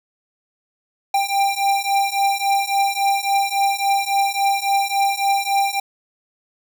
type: beating tone pair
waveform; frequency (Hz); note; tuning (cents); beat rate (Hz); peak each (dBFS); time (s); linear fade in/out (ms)
square; 790 / 793.6; G5 / G5; +13 / +21; 3.6; -21 / -20; 1.14-5.8; 5
effects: none